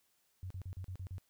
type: tone bursts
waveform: sine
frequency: 92.5 Hz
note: F#2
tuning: in tune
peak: -40 dBFS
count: 7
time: 0.43-1.182 s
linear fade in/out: 0 ms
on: 74 ms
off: 39 ms
effects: white hiss -75 dBFS RMS until 1.29 s